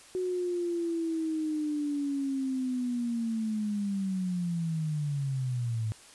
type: linear sweep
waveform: sine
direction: down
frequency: 370 to 107.4 Hz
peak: -28 dBFS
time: 0.15-5.92 s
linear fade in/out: 0 ms
effects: white hiss -53 dBFS RMS until 6.14 s + resampled to 24000 Hz